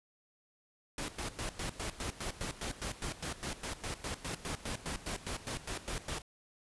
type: noise with tremolo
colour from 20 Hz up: pink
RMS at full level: -38 dBFS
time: 0.98-6.22 s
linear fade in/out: 2 ms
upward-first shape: square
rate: 4.9 Hz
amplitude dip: 80%
effects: resampled to 24000 Hz